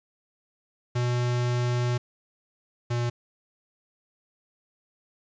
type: tone pair in turn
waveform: square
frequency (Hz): 122.2 / 120.03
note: B2 / B2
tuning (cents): -18 / -49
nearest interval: unison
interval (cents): 31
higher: first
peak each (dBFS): -24 / -25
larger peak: first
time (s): 0.95-1.98 / 2.9-3.1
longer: first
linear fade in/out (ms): 10
effects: resampled to 16000 Hz + 9-bit